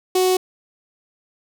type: tone with notch filter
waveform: sawtooth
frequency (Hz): 370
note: F#4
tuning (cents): 0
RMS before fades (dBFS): -17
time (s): 0.15-0.37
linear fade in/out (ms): 5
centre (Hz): 1600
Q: 0.72
effects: none